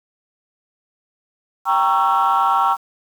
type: chord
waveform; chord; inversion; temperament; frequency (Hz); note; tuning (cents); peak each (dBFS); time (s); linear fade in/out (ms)
sine; G diminished seventh; none; equal with one note detuned; 784 / 932.3 / 1108.7 / 1339.2; G5 / Bb5 / Db6 / Fb6; 0 / 0 / 0 / +27; -18; 1.65-2.77; 50
effects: tanh soft clip ceiling -8 dBFS + 7-bit